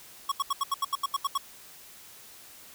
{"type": "tone bursts", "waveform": "square", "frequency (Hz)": 1108.7, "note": "C#6", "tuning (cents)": 0, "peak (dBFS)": -25, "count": 11, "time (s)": [0.29, 1.378], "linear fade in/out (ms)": 5, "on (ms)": 28, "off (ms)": 78, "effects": ["white hiss -50 dBFS RMS until 2.74 s"]}